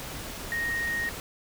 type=tone in noise; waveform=sine; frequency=1864.7 Hz; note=A#6; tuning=in tune; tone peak=-27 dBFS; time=0.52-1.09 s; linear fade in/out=0 ms; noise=pink; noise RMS=-38 dBFS; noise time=0-1.2 s; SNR=+8 dB; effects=none